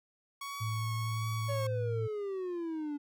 sawtooth tone with vibrato, 1113 Hz, C#6, 7 cents sharp, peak -35 dBFS, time 0.41-1.67 s, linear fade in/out 5 ms, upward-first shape triangle, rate 1.4 Hz, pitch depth 30 cents each way
sine tone with pitch glide, 110 to 111.21 Hz, A2 to A2, 0 to +19 cents, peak -32 dBFS, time 0.6-2.08 s, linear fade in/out 20 ms, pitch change +19 cents, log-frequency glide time 0.8-0.9 s
triangle exponential sweep, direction down, 571 to 286.2 Hz, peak -32 dBFS, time 1.48-2.98 s, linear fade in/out 20 ms
effects none

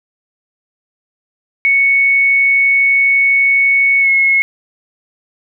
sine tone with pitch glide, 2217 to 2176 Hz, C#7 to C#7, 0 to -33 cents, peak -8 dBFS, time 1.65-4.42 s, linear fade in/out 0 ms, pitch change -33 cents, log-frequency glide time 4-4.09 s, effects none

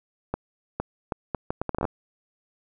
accelerating click train, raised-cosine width 1 ms, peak -12 dBFS, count 13, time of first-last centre 0.34-1.852 s, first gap 460 ms, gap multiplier 0.7, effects none

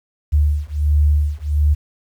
sine beating tone pair, 73.42 / 74.82 Hz, D2 / D2, 0 / +33 cents, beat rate 1.4 Hz, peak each -16 dBFS, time 0.32-1.75 s, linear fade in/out 20 ms, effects 8-bit

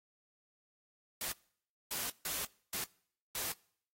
white noise bursts at uneven times, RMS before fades -38 dBFS, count 5, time 1.21-1.32 / 1.91-2.1 / 2.25-2.45 / 2.73-2.84 / 3.35-3.52 s, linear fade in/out 2 ms, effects noise-tail reverb RT60 0.6 s tail -24 dB re dry + AAC 48 kbps

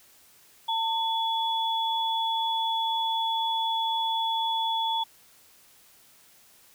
sine tone pair together, 901 / 3402 Hz, A5 / G#7, +41 / +41 cents, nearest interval octave + major seventh, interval 2300 cents, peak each -26 / -29 dBFS, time 0.68-5.04 s, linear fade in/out 10 ms, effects white hiss -57 dBFS RMS until 6.74 s

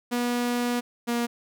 sawtooth tone pair in turn, 242.4 / 237.3 Hz, B3 / A#3, -32 / +31 cents, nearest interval unison, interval 37 cents, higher first, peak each -20 dBFS, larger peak neither, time 0.11-0.81 / 1.07-1.27 s, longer first, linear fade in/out 20 ms, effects none

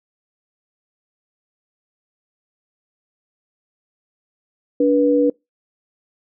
sine tone pair together, 288.8 / 486.3 Hz, D4 / B4, -29 / -27 cents, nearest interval major sixth, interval 902 cents, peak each -15 dBFS, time 4.8-5.3 s, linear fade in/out 5 ms, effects noise-tail reverb RT60 0.2 s tail -25 dB re dry

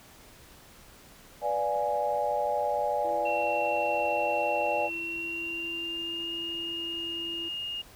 sine chord, B diminished seventh, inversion none, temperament equal, 493.9 / 587.3 / 698.5 / 830.6 Hz, B4 / D5 / F5 / Ab5, 0 / 0 / 0 / 0 cents, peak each -34 / -29 / -34 / -29 dBFS, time 1.41-4.9 s, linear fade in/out 50 ms
triangle tone, 335.2 Hz, E4, 29 cents sharp, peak -38 dBFS, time 3.04-7.49 s, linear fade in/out 10 ms
sine tone with pitch glide, 2718 to 2840 Hz, F7 to F7, -48 to +28 cents, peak -32 dBFS, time 3.25-7.82 s, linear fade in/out 10 ms, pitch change +76 cents, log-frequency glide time 4.95-6.33 s
effects tanh soft clip ceiling -14 dBFS + pink hiss -53 dBFS RMS until 7.95 s

